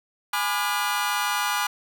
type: chord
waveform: sawtooth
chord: G# diminished seventh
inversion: none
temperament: just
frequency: 830.6 / 996.7 / 1196.1 / 1435.3 Hz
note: G#5 / B5 / D6 / F6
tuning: 0 / +16 / +31 / +47 cents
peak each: -25 dBFS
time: 0.33-1.67 s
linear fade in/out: 5 ms
effects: none